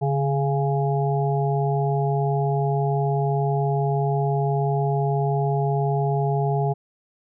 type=harmonic tone with a mistuned harmonic; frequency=138.59 Hz; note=C#3; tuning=in tune; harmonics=1 / 3 / 5 / 6; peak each=-21 / -26 / -28 / -29 dBFS; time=0.01-6.74 s; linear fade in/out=20 ms; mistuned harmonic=1; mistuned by=+38 cents; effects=none